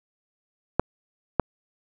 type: clicks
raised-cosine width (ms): 1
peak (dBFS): -4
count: 2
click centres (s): 0.796 / 1.397
effects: none